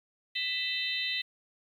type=tone cluster; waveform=sine; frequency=1990 / 2633 / 3079 / 3647 / 4010 Hz; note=B6 / E7 / G7 / A#7 / B7; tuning=+13 / -3 / -32 / -39 / +26 cents; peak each=-36 / -36 / -38 / -36 / -35 dBFS; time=0.35-1.22 s; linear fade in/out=10 ms; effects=10-bit